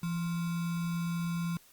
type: tone with sample-and-hold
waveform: sine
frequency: 170 Hz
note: F3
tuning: 46 cents flat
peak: -30 dBFS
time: 0.03-1.57 s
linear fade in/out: 2 ms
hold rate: 1225 Hz
effects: white hiss -60 dBFS RMS until 1.72 s + Opus 48 kbps